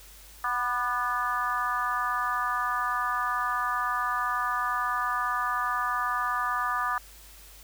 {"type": "harmonic tone with a mistuned harmonic", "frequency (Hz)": 246.9, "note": "B3", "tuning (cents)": 0, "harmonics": [3, 4, 5, 6, 7], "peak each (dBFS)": [-36, -32, -28, -35, -34], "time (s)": [0.44, 6.98], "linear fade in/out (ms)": 2, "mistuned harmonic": 5, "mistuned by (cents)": -35, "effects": ["added 50 Hz sine -51 dBFS peak until 7.63 s", "white hiss -51 dBFS RMS until 7.63 s"]}